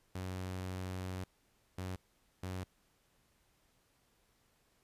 sawtooth tone bursts at uneven times, 92.6 Hz, F#2, 2 cents sharp, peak -35 dBFS, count 3, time 0.15-1.24 / 1.78-1.96 / 2.43-2.64 s, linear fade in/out 5 ms, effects pink hiss -73 dBFS RMS until 4.83 s + resampled to 32000 Hz

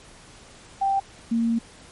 sine tone pair in turn, 784 / 230.5 Hz, G5 / A#3, 0 / -19 cents, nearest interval octave + major sixth, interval 2119 cents, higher first, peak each -19 dBFS, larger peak neither, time 0.81-1 / 1.31-1.59 s, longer second, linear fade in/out 10 ms, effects pink hiss -48 dBFS RMS until 1.91 s + MP3 48 kbps

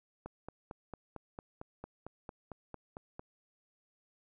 click train, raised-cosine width 1 ms, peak -29 dBFS, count 14, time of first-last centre 0.26-3.195 s, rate 4.43 Hz, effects none

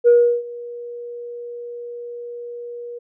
sine tone with ADSR envelope, 478.4 Hz, A#4, 45 cents sharp, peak -6 dBFS, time 0.04-2.99 s, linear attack 36 ms, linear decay 350 ms, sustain -23 dB, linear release 13 ms, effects tanh soft clip ceiling -5 dBFS

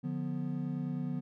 triangle chord, B diminished, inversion first, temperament just, 148.16 / 177.8 / 246.9 Hz, D3 / F3 / B3, +16 / +31 / 0 cents, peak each -35 / -36 / -35 dBFS, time 0.03-1.21 s, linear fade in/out 20 ms, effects none

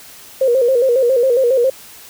sine tone with vibrato, 503 Hz, B4, 32 cents sharp, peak -10 dBFS, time 0.41-1.7 s, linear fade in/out 5 ms, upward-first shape square, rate 7.3 Hz, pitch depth 89 cents each way, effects white hiss -39 dBFS RMS until 2.09 s

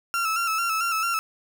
35% pulse tone with vibrato, 1339 Hz, E6, 27 cents sharp, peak -21 dBFS, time 0.14-1.19 s, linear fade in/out 0 ms, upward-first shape square, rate 4.5 Hz, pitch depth 45 cents each way, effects none

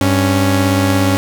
sawtooth tone pair together, 98 / 277.2 Hz, G2 / C#4, 0 / 0 cents, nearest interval octave + tritone, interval 1800 cents, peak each -10 dBFS, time 0.01-1.17 s, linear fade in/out 0 ms, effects none

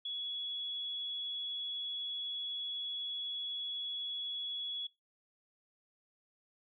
sine tone, 3372 Hz, G#7, 26 cents sharp, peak -36 dBFS, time 0.05-4.87 s, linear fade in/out 5 ms, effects noise-tail reverb RT60 0.2 s tail -22 dB re dry

